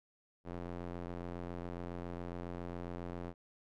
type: tone with band-pass filter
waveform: square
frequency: 43.65 Hz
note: F1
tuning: in tune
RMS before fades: -43 dBFS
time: 0.44-3.34 s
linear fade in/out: 50 ms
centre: 440 Hz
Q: 0.58
effects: none